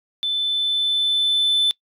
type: tone with level ramp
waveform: sine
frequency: 3520 Hz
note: A7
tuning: in tune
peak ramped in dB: -19 to -12 dBFS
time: 0.23-1.71 s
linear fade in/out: 0 ms
effects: noise-tail reverb RT60 0.1 s tail -25 dB re dry + tanh soft clip ceiling -14 dBFS